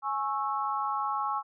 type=tone cluster; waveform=sine; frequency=836 / 1097 / 1317 Hz; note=G#5 / C#6 / E6; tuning=+11 / -18 / -2 cents; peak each=-32 / -31 / -34 dBFS; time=0.02-1.43 s; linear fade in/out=50 ms; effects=none